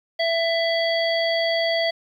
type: harmonic tone with a mistuned harmonic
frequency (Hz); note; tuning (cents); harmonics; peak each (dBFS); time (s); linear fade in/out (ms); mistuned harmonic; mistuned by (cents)
665; E5; +15; 1 / 3 / 5 / 7; -21 / -26 / -28 / -29; 0.19-1.91; 10; 7; -28
effects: 9-bit